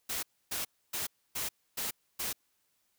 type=noise bursts; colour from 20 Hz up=white; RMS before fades=-35 dBFS; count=6; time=0.09-2.33 s; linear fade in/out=10 ms; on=140 ms; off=280 ms; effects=white hiss -75 dBFS RMS until 2.98 s